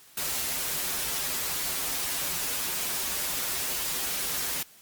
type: noise with comb filter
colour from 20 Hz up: white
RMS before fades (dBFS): -30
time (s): 0.17-4.63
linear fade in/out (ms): 5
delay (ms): 9.3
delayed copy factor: -0.85
effects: white hiss -54 dBFS RMS until 4.81 s + MP3 96 kbps